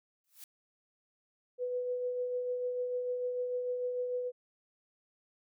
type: noise with exponential growth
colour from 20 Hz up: blue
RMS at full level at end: -45 dBFS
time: 0.24-0.44 s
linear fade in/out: 1 ms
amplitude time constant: 42 ms
type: tone with tremolo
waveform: sine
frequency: 496 Hz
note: B4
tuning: 7 cents sharp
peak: -30 dBFS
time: 1.58-4.32 s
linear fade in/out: 50 ms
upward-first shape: triangle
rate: 6.7 Hz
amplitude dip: 40%
effects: none